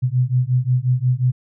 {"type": "beating tone pair", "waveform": "sine", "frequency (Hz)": [123.47, 129.07], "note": ["B2", "C3"], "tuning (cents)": [0, -23], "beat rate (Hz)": 5.6, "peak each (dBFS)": -18, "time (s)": [0.02, 1.32], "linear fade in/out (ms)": 20, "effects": []}